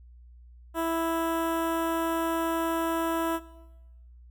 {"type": "tone with notch filter", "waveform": "15% pulse", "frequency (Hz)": 329.6, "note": "E4", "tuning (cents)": 0, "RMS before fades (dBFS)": -28, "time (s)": [0.74, 3.4], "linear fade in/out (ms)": 50, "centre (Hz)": 4700, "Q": 0.52, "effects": ["noise-tail reverb RT60 1.0 s tail -18 dB re dry", "added 60 Hz sine -48 dBFS peak until 4.3 s"]}